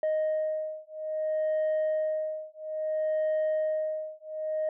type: beating tone pair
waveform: sine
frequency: 622 / 622.6 Hz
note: D#5 / D#5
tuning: -1 / +1 cents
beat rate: 0.6 Hz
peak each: -28 dBFS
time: 0.03-4.69 s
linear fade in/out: 2 ms
effects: tanh soft clip ceiling -23 dBFS